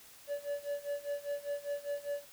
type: tone with tremolo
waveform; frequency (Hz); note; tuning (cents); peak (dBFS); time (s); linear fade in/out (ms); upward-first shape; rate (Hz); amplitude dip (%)
triangle; 574; D5; -40; -30; 0.27-2.26; 50; sine; 5; 90
effects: white hiss -56 dBFS RMS until 2.32 s